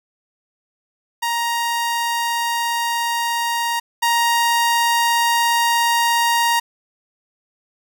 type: tone pair in turn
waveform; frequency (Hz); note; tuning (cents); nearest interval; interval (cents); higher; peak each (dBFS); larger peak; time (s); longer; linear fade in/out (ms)
sawtooth; 937 / 937; A#5 / A#5; +9 / +9; unison; 0; neither; -15 / -11; second; 1.22-3.8 / 4.02-6.6; neither; 10
effects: none